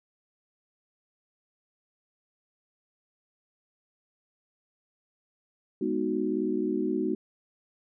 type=chord; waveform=sine; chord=G# minor seventh; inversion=none; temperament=equal; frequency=207.7 / 246.9 / 311.1 / 370 Hz; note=G#3 / B3 / D#4 / F#4; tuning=0 / 0 / 0 / 0 cents; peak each=-33 / -32 / -30 / -30 dBFS; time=5.81-7.15 s; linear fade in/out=5 ms; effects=none

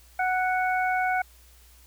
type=harmonic tone; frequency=740 Hz; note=F#5; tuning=in tune; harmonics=1 / 2 / 3; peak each=-24 / -28 / -32 dBFS; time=0.19-1.22 s; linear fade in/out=5 ms; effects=added 60 Hz sine -53 dBFS peak until 1.86 s + white hiss -57 dBFS RMS until 1.86 s

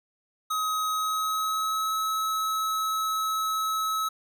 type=tone with pitch glide; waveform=square; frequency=1267 to 1292.1 Hz; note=D#6 to E6; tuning=+31 to -35 cents; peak=-26 dBFS; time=0.5-4.09 s; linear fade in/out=10 ms; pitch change=+34 cents; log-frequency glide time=0.91-1.97 s; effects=none

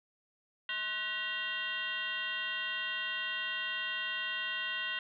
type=tone with frequency modulation; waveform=sine; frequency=2349 Hz; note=D7; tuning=in tune; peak=-33 dBFS; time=0.69-4.99 s; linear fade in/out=2 ms; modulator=428 Hz; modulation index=2.4; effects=none

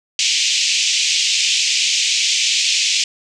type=band-pass noise; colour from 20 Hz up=pink; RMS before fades=-17 dBFS; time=0.19-3.04 s; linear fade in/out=2 ms; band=2400 to 7300 Hz; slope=48 dB/octave; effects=none

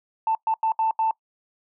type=tone bursts at uneven times; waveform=sine; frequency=888 Hz; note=A5; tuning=16 cents sharp; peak=-18 dBFS; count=5; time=0.27-0.35 / 0.47-0.54 / 0.63-0.72 / 0.79-0.91 / 0.99-1.11 s; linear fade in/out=2 ms; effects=noise-tail reverb RT60 0.1 s tail -23 dB re dry + tanh soft clip ceiling -14 dBFS

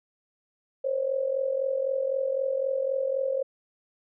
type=tone with amplitude modulation; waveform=sine; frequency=535 Hz; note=C5; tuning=38 cents sharp; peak=-21 dBFS; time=0.84-3.43 s; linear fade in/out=10 ms; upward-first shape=sine; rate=43.9 Hz; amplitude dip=75%; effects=none

